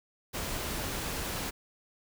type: noise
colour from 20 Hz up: pink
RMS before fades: -35 dBFS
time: 0.33-1.51 s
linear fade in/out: 20 ms
effects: none